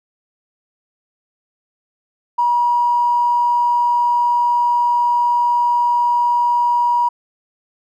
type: tone with tanh clipping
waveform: triangle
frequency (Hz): 961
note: B5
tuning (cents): -48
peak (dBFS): -12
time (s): 2.38-7.09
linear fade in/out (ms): 10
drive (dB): 2
effects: none